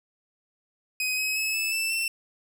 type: tone with pitch steps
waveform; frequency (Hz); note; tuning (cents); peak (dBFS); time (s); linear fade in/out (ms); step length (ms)
sawtooth; 2516 / 2550 / 2584 / 2618 / 2653 / 2689; D#7 / D#7 / E7 / E7 / E7 / E7; +19 / +42 / -35 / -13 / +10 / +34; -22; 1-2.08; 2; 180
effects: none